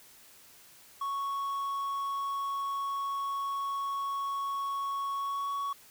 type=tone with pitch glide; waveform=triangle; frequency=1108.7 to 1119.6 Hz; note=C#6 to C#6; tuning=0 to +17 cents; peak=-29 dBFS; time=1.01-5.73 s; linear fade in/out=5 ms; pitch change=+17 cents; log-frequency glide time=5.15-5.52 s; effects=white hiss -56 dBFS RMS until 5.9 s